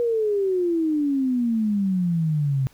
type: exponential sweep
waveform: sine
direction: down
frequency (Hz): 483.1 to 130.2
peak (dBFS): -19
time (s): 0-2.67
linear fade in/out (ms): 0
effects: pink hiss -56 dBFS RMS until 2.73 s